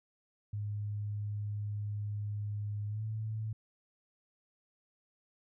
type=tone with pitch glide; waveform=sine; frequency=103.83 to 109.37 Hz; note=G#2 to A2; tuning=0 to -10 cents; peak=-34 dBFS; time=0.53-3.53 s; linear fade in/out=5 ms; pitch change=+90 cents; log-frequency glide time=2.88-3.03 s; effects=none